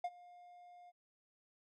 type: tone with ADSR envelope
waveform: triangle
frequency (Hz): 709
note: F5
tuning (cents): +26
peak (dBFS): -31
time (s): 0.04-0.92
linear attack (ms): 5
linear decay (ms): 48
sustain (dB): -22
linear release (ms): 32
effects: MP3 48 kbps